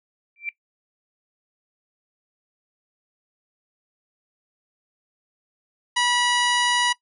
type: tone with exponential growth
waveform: sine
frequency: 2349 Hz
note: D7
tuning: in tune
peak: -22 dBFS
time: 0.36-0.49 s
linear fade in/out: 1 ms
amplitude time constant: 27 ms
type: harmonic tone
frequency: 972 Hz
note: B5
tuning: 28 cents flat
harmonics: 1 / 2 / 3 / 4 / 5 / 6 / 7 / 9 / 10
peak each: -23 / -24 / -25 / -29 / -33 / -34 / -34 / -36 / -36 dBFS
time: 5.96-6.93 s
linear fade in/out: 10 ms
effects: noise-tail reverb RT60 0.1 s tail -20 dB re dry